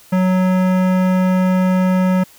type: tone with hard clipping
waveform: sine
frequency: 185 Hz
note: F#3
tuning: in tune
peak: -14 dBFS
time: 0.12-2.24 s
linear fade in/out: 10 ms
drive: 17 dB
effects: white hiss -46 dBFS RMS until 2.38 s